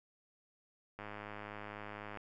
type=click train; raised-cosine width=0.5 ms; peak=-30 dBFS; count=124; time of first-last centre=0.99-2.173 s; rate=104 Hz; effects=none